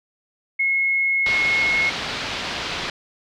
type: tone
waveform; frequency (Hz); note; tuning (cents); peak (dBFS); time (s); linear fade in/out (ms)
sine; 2171; C#7; -37; -17; 0.59-1.9; 10
type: low-pass noise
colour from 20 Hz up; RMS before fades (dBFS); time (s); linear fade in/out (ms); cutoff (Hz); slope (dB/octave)
white; -28; 1.26-2.9; 2; 4300; 24
effects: none